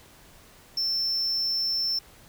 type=tone; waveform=triangle; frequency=5360 Hz; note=E8; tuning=28 cents sharp; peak=-23 dBFS; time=0.77-1.99 s; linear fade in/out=5 ms; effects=pink hiss -53 dBFS RMS until 2.28 s